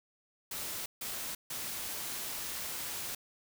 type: noise bursts at uneven times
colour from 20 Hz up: white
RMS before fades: -39 dBFS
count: 3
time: 0.51-0.86 / 1.01-1.35 / 1.5-3.15 s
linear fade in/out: 5 ms
effects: none